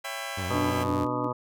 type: chord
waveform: 15% pulse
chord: C# half-diminished seventh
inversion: none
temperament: just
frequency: 554.4 / 665.2 / 798.3 / 997.9 Hz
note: C#5 / E5 / G5 / B5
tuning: 0 / +16 / +31 / +18 cents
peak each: -33 / -32 / -31 / -35 dBFS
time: 0.04-0.84 s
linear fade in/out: 10 ms
type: tone with vibrato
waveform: sawtooth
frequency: 92.5 Hz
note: F#2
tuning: in tune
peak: -27 dBFS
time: 0.37-1.05 s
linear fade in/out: 10 ms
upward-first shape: square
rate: 8.7 Hz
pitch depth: 60 cents each way
type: harmonic tone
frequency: 123.5 Hz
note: B2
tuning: in tune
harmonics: 1 / 2 / 3 / 4 / 5 / 7 / 8 / 9 / 10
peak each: -35 / -37 / -39 / -34 / -36 / -36 / -35 / -37 / -35 dBFS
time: 0.5-1.33 s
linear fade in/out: 10 ms
type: tone with tremolo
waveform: sine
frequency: 293.7 Hz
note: D4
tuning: in tune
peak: -27 dBFS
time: 0.53-1.28 s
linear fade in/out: 20 ms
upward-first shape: square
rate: 2.8 Hz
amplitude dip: 45%
effects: none